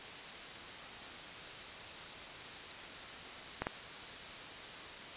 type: clicks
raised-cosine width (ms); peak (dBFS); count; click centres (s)
0.5; -19; 2; 3.62 / 3.669
effects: white hiss -46 dBFS RMS until 5.16 s + resampled to 8000 Hz